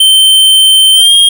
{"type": "tone with pitch glide", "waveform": "square", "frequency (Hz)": [3105, 3237], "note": ["G7", "G#7"], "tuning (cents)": [-17, -45], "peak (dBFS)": -3, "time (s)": [0, 1.29], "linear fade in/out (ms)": 5, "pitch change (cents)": 72, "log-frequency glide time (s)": [0.94, 1.14], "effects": []}